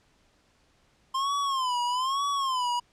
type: tone with vibrato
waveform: square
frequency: 1046.5 Hz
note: C6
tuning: in tune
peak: -26 dBFS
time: 1.14-2.8 s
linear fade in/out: 10 ms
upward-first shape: sine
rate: 1.1 Hz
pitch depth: 140 cents each way
effects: pink hiss -65 dBFS RMS until 2.92 s + low-pass 7000 Hz 12 dB/octave